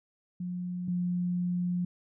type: tone pair in turn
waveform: sine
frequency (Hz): 178.8 / 177.67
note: F3 / F3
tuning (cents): +41 / +30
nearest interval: unison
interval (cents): 11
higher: first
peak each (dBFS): -32 / -27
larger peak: second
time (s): 0.4-0.88 / 0.88-1.85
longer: second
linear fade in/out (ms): 5
effects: none